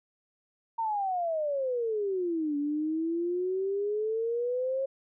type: exponential two-way sweep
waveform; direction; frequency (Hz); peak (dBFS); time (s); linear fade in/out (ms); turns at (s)
sine; down then up; 927 to 286.1 to 544; -27; 0.78-4.86; 10; 2.57
effects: none